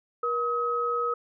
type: tone pair together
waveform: sine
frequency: 476.8 / 1273 Hz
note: A#4 / D#6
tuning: +39 / +39 cents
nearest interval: octave + perfect fourth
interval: 1700 cents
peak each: -29 / -26 dBFS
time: 0.23-1.14 s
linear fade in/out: 5 ms
effects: none